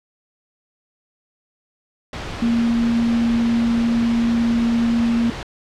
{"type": "tone in noise", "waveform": "sine", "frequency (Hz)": 233.1, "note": "A#3", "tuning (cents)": 0, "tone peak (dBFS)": -15, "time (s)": [2.42, 5.3], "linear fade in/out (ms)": 2, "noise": "pink", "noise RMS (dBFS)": -29, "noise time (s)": [2.13, 5.43], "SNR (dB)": 11, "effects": ["low-pass 4000 Hz 12 dB/octave"]}